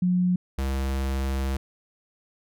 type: tone pair in turn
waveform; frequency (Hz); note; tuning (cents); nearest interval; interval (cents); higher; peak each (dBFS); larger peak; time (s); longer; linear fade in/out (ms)
sine / square; 180.3 / 67.01; F#3 / C2; -45 / +42; octave + perfect fourth; 1713; first; -19 / -25; first; 0.02-0.36 / 0.58-1.57; second; 5
effects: none